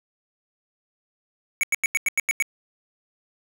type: tone bursts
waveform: square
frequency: 2236 Hz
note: C#7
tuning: 14 cents sharp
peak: -19 dBFS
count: 8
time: 1.61-2.424 s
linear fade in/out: 0 ms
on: 23 ms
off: 90 ms
effects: none